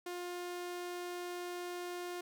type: tone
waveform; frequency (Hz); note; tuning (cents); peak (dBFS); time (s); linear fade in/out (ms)
sawtooth; 354.2; F4; +24; -36; 0.06-2.21; 5
effects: none